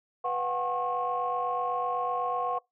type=tone cluster; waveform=sine; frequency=493.9 / 727 / 775 / 1082 Hz; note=B4 / F#5 / G5 / C#6; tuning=0 / -31 / -20 / -42 cents; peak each=-34 / -30 / -38 / -30 dBFS; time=0.24-2.59 s; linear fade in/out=10 ms; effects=noise-tail reverb RT60 0.2 s tail -25 dB re dry + tanh soft clip ceiling -19 dBFS